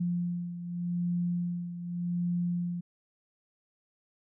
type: beating tone pair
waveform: sine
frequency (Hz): 174.61 / 175.46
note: F3 / F3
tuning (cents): 0 / +8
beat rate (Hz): 0.85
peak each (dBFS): -30 / -36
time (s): 0-2.81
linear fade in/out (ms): 10
effects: none